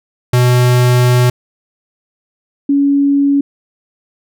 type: tone pair in turn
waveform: square / sine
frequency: 123.9 / 281.3 Hz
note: B2 / C#4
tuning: +6 / +26 cents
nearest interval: octave + major second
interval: 1420 cents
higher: second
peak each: -8 dBFS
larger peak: neither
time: 0.33-1.3 / 2.69-3.41 s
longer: first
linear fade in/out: 5 ms
effects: none